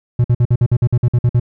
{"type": "tone bursts", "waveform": "triangle", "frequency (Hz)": 121, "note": "B2", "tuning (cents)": -35, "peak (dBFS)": -7, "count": 12, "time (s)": [0.19, 1.398], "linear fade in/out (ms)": 5, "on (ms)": 53, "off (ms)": 52, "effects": []}